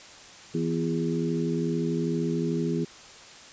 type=harmonic tone with a mistuned harmonic; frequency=82.41 Hz; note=E2; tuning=in tune; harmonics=2 / 3 / 4 / 5; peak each=-28 / -30 / -31 / -32 dBFS; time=0.54-2.85 s; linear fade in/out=10 ms; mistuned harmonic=4; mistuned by=+47 cents; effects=white hiss -47 dBFS RMS until 3.52 s + resampled to 16000 Hz